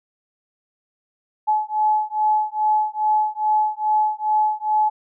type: beating tone pair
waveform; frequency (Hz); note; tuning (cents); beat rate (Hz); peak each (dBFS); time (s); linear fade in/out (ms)
sine; 854 / 856.4; G#5 / A5; +48 / -47; 2.4; -20; 1.47-4.9; 20
effects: none